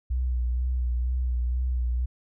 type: tone with vibrato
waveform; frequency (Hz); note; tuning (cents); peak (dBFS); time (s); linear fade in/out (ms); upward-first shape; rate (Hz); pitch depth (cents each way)
sine; 61.74; B1; 0; -23; 0.1-2.06; 10; sine; 2.1; 38
effects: none